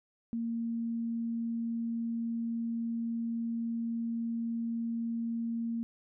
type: tone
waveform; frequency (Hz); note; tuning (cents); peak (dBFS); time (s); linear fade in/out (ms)
sine; 230.9; A#3; -16; -31; 0.33-5.83; 0
effects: none